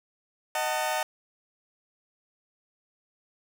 sawtooth chord, D# diminished, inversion none, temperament just, 622.3 / 746.7 / 896 Hz, D#5 / F#5 / A5, 0 / +16 / +31 cents, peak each -27 dBFS, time 0.55-1.03 s, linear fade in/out 2 ms, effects 10-bit

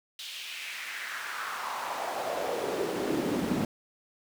brown noise with high-pass filter sweep, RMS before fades -33 dBFS, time 0.19-3.65 s, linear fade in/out 2 ms, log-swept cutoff 3500 to 210 Hz, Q 2.8, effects none

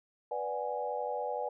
sine chord, G# half-diminished seventh, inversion first, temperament equal, 493.9 / 587.3 / 740 / 830.6 Hz, B4 / D5 / F#5 / G#5, 0 / 0 / 0 / 0 cents, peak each -37 / -38 / -40 / -37 dBFS, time 0.31-1.49 s, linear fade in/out 5 ms, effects none

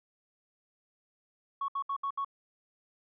sine tone bursts, 1108.7 Hz, C#6, in tune, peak -29 dBFS, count 5, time 1.61-2.247 s, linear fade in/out 5 ms, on 73 ms, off 68 ms, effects tanh soft clip ceiling -26 dBFS

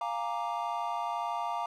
triangle chord, Bb dominant seventh, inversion second, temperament equal, 698.5 / 830.6 / 932.3 / 1174.7 Hz, F5 / Ab5 / Bb5 / D6, 0 / 0 / 0 / 0 cents, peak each -34 / -37 / -33 / -36 dBFS, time 0.01-1.66 s, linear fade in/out 2 ms, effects none

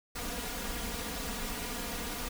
pink noise with comb filter, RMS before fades -37 dBFS, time 0.15-2.29 s, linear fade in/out 10 ms, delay 4.2 ms, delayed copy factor +1, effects none

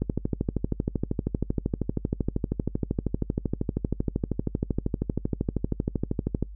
click train, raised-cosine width 3 ms, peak -12 dBFS, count 83, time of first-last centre 0.02-6.426 s, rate 12.8 Hz, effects noise-tail reverb RT60 0.1 s tail -23 dB re dry + added 50 Hz sine -38 dBFS peak until 6.55 s

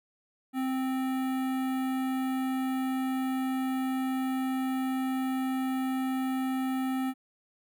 square tone with notch filter, 261.5 Hz, C4, 1 cent flat, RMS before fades -30 dBFS, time 0.53-7.14 s, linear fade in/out 50 ms, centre 5400 Hz, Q 0.53, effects none

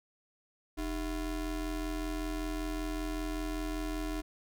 square ring-modulated tone, 174.61 Hz, F3, in tune, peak -31 dBFS, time 0.77-4.22 s, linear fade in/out 20 ms, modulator 132 Hz, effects none

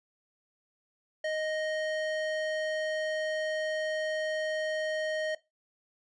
square tone with band-pass filter, 622.3 Hz, D#5, in tune, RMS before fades -32 dBFS, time 1.24-5.35 s, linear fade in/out 5 ms, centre 1400 Hz, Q 0.63, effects noise-tail reverb RT60 0.2 s tail -17 dB re dry + resampled to 22050 Hz

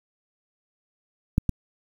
clicks, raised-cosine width 5 ms, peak -6 / -10 dBFS, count 2, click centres 1.381 / 1.493 s, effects 7-bit

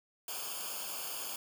white noise with comb filter, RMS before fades -40 dBFS, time 0.28-1.36 s, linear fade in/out 2 ms, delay 0.51 ms, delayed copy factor -0.95, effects none

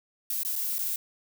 violet noise with dropouts, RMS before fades -30 dBFS, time 0.3-0.96 s, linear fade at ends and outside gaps 2 ms, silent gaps 0.433-0.449 / 0.556-0.561 / 0.784-0.79 s, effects none

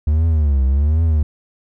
triangle tone with vibrato, 73.42 Hz, D2, in tune, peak -10 dBFS, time 0.07-1.23 s, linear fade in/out 5 ms, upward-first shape triangle, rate 1.3 Hz, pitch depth 220 cents each way, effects none

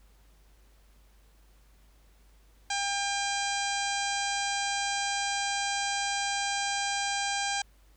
harmonic tone with a mistuned harmonic, 800 Hz, G5, 35 cents sharp, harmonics 1 / 2 / 3 / 4 / 5 / 6 / 7 / 8 / 9 / 10, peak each -32 / -35 / -37 / -38 / -39 / -40 / -40 / -41 / -42 / -42 dBFS, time 2.7-7.62 s, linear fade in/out 5 ms, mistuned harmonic 7, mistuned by +31 cents, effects added 50 Hz sine -57 dBFS peak until 7.96 s + pink hiss -66 dBFS RMS until 7.96 s

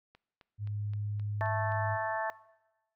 click train, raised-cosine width 0.3 ms, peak -39 dBFS, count 7, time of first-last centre 0.15-1.721 s, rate 3.82 Hz
sine tone, 103.83 Hz, G#2, in tune, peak -33 dBFS, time 0.58-1.98 s, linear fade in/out 50 ms
harmonic tone, 220 Hz, A3, in tune, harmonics 3 / 4 / 5 / 6 / 7 / 8, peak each -34 / -34 / -39 / -47 / -45 / -37 dBFS, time 1.41-2.3 s, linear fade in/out 0 ms
effects noise-tail reverb RT60 1.0 s tail -20 dB re dry

